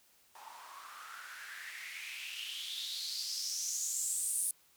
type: noise with band-pass filter sweep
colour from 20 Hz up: blue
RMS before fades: -40 dBFS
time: 0.35-4.51 s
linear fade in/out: 2 ms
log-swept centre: 840 to 10000 Hz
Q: 5.7
effects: white hiss -67 dBFS RMS until 4.76 s